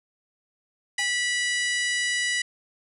harmonic tone, 979 Hz, B5, 15 cents flat, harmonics 2 / 3 / 4 / 5 / 6 / 7 / 8 / 9 / 10, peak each -25 / -31 / -35 / -36 / -37 / -39 / -37 / -38 / -42 dBFS, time 0.98-2.42 s, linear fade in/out 5 ms
square tone with exponential decay, 812 Hz, G#5, 39 cents flat, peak -33 dBFS, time 0.99-1.17 s, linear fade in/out 1 ms, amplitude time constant 39 ms
effects none

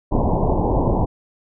pink low-pass noise, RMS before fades -18 dBFS, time 0.11-1.06 s, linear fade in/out 20 ms, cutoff 1000 Hz, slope 96 dB/octave, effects none

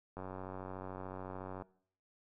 click train, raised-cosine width 1 ms, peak -30 dBFS, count 137, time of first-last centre 0.17-1.621 s, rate 93.7 Hz, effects noise-tail reverb RT60 0.6 s tail -21 dB re dry

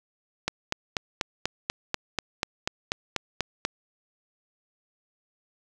click train, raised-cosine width 0.2 ms, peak -8 dBFS, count 14, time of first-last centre 0.48-3.651 s, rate 4.1 Hz, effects none

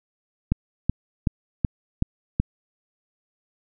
click train, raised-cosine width 5 ms, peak -7 dBFS, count 6, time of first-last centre 0.52-2.4 s, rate 2.66 Hz, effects none

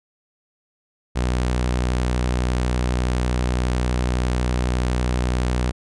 sawtooth tone with vibrato, 61.74 Hz, B1, in tune, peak -15 dBFS, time 1.15-5.72 s, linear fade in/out 20 ms, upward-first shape sine, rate 12 Hz, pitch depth 23 cents each way, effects resampled to 22050 Hz

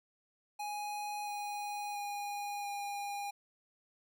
square tone with pitch steps, 830.6 / 823.9 / 817.3 / 810.7 Hz, G#5 / G#5 / G#5 / G#5, 0 / -14 / -28 / -42 cents, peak -38 dBFS, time 0.59-3.31 s, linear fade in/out 10 ms, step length 680 ms, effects none

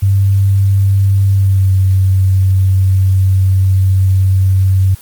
sine tone with pitch glide, 98 to 94.94 Hz, G2 to F#2, 0 to +45 cents, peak -7 dBFS, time 0.02-4.95 s, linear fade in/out 10 ms, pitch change -55 cents, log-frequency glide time 1.31-1.73 s, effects white hiss -38 dBFS RMS until 5.01 s + Opus 24 kbps

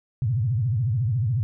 sine tone with vibrato, 116.54 Hz, A#2, in tune, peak -20 dBFS, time 0.22-1.43 s, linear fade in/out 0 ms, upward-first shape sine, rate 14 Hz, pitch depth 270 cents each way, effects none

